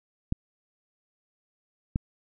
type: clicks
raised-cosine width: 5 ms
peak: -13 dBFS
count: 2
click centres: 0.324 / 1.959 s
effects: none